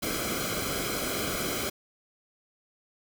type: noise with comb filter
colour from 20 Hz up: pink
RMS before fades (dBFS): -31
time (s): 0.02-1.7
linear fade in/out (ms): 10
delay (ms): 1.1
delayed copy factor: -0.8
effects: none